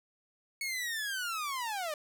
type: linear sweep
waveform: sawtooth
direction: down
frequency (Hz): 2217 to 582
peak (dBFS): -30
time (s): 0.61-1.94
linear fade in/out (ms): 2
effects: none